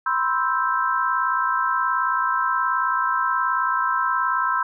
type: chord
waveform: sine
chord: C major seventh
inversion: third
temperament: equal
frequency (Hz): 987.8 / 1046.5 / 1318.5 / 1568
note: B5 / C6 / E6 / G6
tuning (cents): 0 / 0 / 0 / 0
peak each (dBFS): -26 / -24 / -23 / -26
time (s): 0.06-4.63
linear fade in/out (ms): 5
effects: none